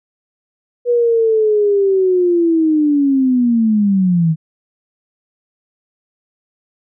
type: linear sweep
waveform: sine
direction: down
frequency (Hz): 487.5 to 155.56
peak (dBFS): -10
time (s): 0.85-4.36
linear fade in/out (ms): 50
effects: none